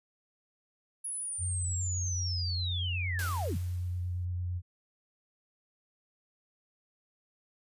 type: linear sweep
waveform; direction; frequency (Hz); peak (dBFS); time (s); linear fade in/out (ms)
sine; down; 10548 to 79.9; -34; 1.04-3.58; 10
type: tone with vibrato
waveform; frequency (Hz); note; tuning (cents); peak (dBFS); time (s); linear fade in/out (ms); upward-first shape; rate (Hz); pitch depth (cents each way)
sine; 89.2; F2; +37; -31; 1.38-4.62; 50; sine; 9; 14
type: noise with exponential decay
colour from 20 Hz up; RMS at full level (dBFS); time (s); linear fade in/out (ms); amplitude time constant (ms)
white; -38; 3.19-4.25; 1; 230
effects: resampled to 32000 Hz